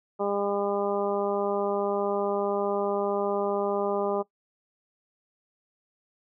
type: harmonic tone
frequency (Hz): 201.7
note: G3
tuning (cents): +50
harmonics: 1 / 2 / 3 / 4 / 5 / 6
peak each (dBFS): -35 / -28 / -30 / -33 / -37 / -37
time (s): 0.19-4.23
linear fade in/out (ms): 20
effects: noise-tail reverb RT60 0.1 s tail -19 dB re dry